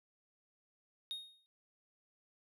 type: tone with exponential decay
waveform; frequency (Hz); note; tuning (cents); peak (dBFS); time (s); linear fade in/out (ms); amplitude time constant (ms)
triangle; 3720; A#7; -4; -35; 1.11-1.46; 0; 76
effects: none